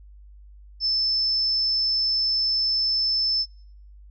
sine tone, 5270 Hz, E8, 1 cent flat, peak -20 dBFS, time 0.8-3.46 s, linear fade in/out 50 ms, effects noise-tail reverb RT60 0.6 s tail -26 dB re dry + added 50 Hz sine -44 dBFS peak until 4.1 s

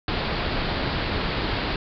pink low-pass noise, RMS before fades -26 dBFS, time 0.08-1.76 s, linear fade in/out 2 ms, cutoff 4800 Hz, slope 96 dB/octave, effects none

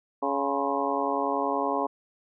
harmonic tone with a mistuned harmonic, 139.9 Hz, C#3, 16 cents sharp, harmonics 2 / 3 / 4 / 5 / 6 / 7 / 8, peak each -32 / -32 / -32 / -32 / -32 / -32 / -32 dBFS, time 0.22-1.87 s, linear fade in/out 10 ms, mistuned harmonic 8, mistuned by -78 cents, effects none

